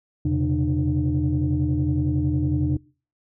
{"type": "tone cluster", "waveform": "sine", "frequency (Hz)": [83, 127.5, 138.4, 301.4], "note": ["E2", "C3", "C#3", "D4"], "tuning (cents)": [12, -44, -2, 45], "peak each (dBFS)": [-24, -25, -24, -23], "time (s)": [0.25, 2.77], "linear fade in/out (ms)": 5, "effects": ["noise-tail reverb RT60 0.4 s tail -24 dB re dry", "tanh soft clip ceiling -13 dBFS"]}